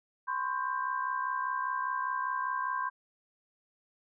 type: tone cluster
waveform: sine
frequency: 1019 / 1084 / 1575 Hz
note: C6 / C#6 / G6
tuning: -46 / -39 / +8 cents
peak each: -33 / -35 / -36 dBFS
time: 0.27-2.9 s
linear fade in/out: 20 ms
effects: none